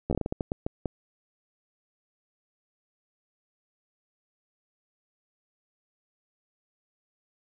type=slowing click train; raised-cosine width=2 ms; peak=-15 dBFS; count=12; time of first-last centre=0.1-0.857 s; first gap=12 ms; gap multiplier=1.32; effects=none